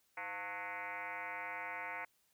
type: tone with frequency modulation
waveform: sine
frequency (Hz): 1483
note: F#6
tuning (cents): +4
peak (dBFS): -40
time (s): 0.17-2.05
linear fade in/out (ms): 5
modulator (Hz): 194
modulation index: 4.3
effects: white hiss -75 dBFS RMS until 2.33 s